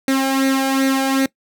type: tone with flanger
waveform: sawtooth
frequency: 268.3 Hz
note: C4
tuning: 44 cents sharp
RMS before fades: -17 dBFS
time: 0.08-1.26 s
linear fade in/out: 2 ms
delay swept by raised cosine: 0.48 to 1.32 ms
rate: 2.6 Hz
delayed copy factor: +0.65
effects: noise-tail reverb RT60 0.1 s tail -21 dB re dry